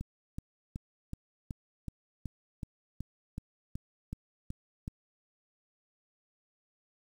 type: click train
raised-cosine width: 5 ms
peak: -25 dBFS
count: 14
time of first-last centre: 0.01-4.879 s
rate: 2.67 Hz
effects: 9-bit